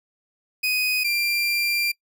30% pulse tone pair in turn, 2500 / 2375 Hz, D#7 / D7, +8 / +19 cents, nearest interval minor second, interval 89 cents, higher first, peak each -18 / -18 dBFS, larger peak neither, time 0.63-1.04 / 1.04-1.92 s, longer second, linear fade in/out 10 ms, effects noise-tail reverb RT60 0.1 s tail -25 dB re dry

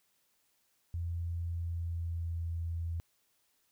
sine tone with pitch glide, 85.1 to 83.69 Hz, F2 to E2, -44 to +27 cents, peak -33 dBFS, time 0.94-3 s, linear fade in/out 0 ms, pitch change -29 cents, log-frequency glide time 1.44-2.45 s, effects white hiss -74 dBFS RMS until 3.71 s

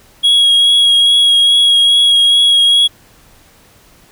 triangle tone with vibrato, 3310 Hz, G#7, 6 cents flat, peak -5 dBFS, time 0.23-2.88 s, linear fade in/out 20 ms, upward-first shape triangle, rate 2.4 Hz, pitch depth 18 cents each way, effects pink hiss -46 dBFS RMS until 4.11 s

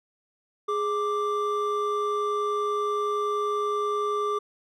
triangle tone pair together, 415.8 / 1176.9 Hz, G#4 / D6, +2 / +3 cents, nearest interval octave + tritone, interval 1801 cents, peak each -25 dBFS, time 0.68-4.39 s, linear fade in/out 10 ms, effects none

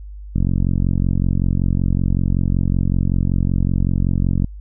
click train, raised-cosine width 5 ms, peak -6 dBFS, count 186, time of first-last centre 0.36-4.444 s, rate 45.3 Hz, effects added 50 Hz sine -31 dBFS peak until 4.6 s

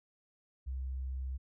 sine tone, 65.3 Hz, C2, 3 cents flat, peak -35 dBFS, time 0.66-1.38 s, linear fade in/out 20 ms, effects none

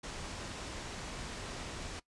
pink low-pass noise, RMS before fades -43 dBFS, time 0.03-2 s, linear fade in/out 10 ms, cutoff 8300 Hz, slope 24 dB/octave, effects noise-tail reverb RT60 0.1 s tail -19 dB re dry + resampled to 24000 Hz

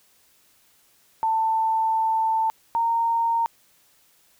sine tone pair in turn, 890 / 922.3 Hz, A5 / A#5, +20 / -19 cents, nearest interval minor second, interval 61 cents, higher second, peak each -19 / -19 dBFS, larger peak neither, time 1.23-2.5 / 2.75-3.46 s, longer first, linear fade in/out 0 ms, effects white hiss -60 dBFS RMS until 4.39 s

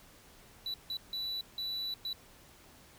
triangle tone bursts at uneven times, 3955 Hz, B7, 2 cents sharp, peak -33 dBFS, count 5, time 0.66-0.74 / 0.9-0.97 / 1.13-1.41 / 1.58-1.94 / 2.05-2.13 s, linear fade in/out 2 ms, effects pink hiss -58 dBFS RMS until 2.98 s

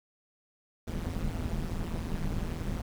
brown noise with amplitude modulation, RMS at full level -29 dBFS, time 0.87-2.82 s, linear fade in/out 10 ms, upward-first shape sine, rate 166 Hz, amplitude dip 95%, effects none

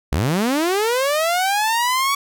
sawtooth linear sweep, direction up, 57 to 1134 Hz, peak -13 dBFS, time 0.12-2.15 s, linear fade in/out 5 ms, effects none

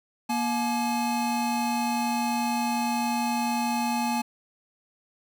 square tone pair together, 237.1 / 852.3 Hz, A#3 / G#5, +30 / +45 cents, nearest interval octave + minor seventh, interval 2215 cents, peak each -28 dBFS, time 0.29-4.22 s, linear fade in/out 10 ms, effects none

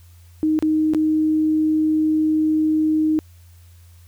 sine tone with dropouts, 311.1 Hz, D#4, in tune, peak -15 dBFS, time 0.43-3.19 s, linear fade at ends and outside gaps 0 ms, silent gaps 0.59-0.625 / 0.936-0.947 s, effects added 86 Hz sine -44 dBFS peak until 4.07 s + white hiss -57 dBFS RMS until 4.07 s

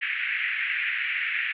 pink band-pass noise, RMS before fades -28 dBFS, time 0.01-1.53 s, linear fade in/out 20 ms, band 1700 to 2600 Hz, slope 48 dB/octave, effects none

